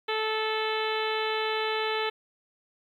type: harmonic tone with a mistuned harmonic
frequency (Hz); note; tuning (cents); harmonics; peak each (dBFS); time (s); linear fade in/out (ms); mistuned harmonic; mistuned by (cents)
436.9; A4; -12; 1 / 2 / 3 / 4 / 5 / 6 / 7 / 8 / 9; -30 / -33 / -35 / -36 / -37 / -38 / -38 / -39 / -40; 0.08-2.1; 10; 9; +15
effects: 10-bit